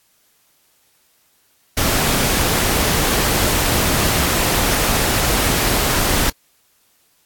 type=noise; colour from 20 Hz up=pink; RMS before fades=-17 dBFS; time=1.77-6.3 s; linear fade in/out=5 ms; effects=white hiss -59 dBFS RMS until 7.25 s + AAC 64 kbps